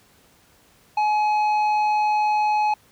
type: tone with tanh clipping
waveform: triangle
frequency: 846 Hz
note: G#5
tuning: 32 cents sharp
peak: -19 dBFS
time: 0.97-2.74 s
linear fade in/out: 5 ms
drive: 12 dB
effects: pink hiss -56 dBFS RMS until 2.91 s + high-pass 60 Hz 12 dB/octave